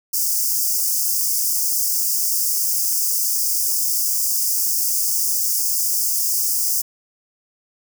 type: high-pass noise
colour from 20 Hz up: white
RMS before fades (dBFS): -20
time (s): 0.13-6.82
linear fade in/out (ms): 10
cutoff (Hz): 4900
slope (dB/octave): 96
effects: none